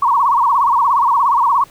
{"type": "tone with vibrato", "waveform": "sine", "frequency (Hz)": 1026, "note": "C6", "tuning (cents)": -34, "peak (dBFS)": -10, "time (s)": [0.02, 1.64], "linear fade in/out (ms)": 5, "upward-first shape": "sine", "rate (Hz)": 17, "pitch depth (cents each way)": 190, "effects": ["pink hiss -45 dBFS RMS until 1.7 s"]}